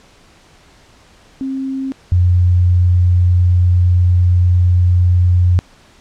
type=tone pair in turn; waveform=sine; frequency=267.1 / 89.13 Hz; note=C4 / F2; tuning=+36 / +36 cents; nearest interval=octave + perfect fifth; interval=1900 cents; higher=first; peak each=-18 / -8 dBFS; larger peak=second; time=1.41-1.92 / 2.12-5.59 s; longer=second; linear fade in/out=0 ms; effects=pink hiss -47 dBFS RMS until 6 s + low-pass 7000 Hz 12 dB/octave